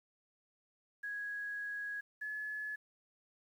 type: tone pair in turn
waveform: sine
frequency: 1661.2 / 1707.9 Hz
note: G#6 / G#6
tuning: 0 / +48 cents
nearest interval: unison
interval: 48 cents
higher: second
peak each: -38 / -38 dBFS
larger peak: neither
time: 1.03-2.01 / 2.21-2.76 s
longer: first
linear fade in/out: 10 ms
effects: 11-bit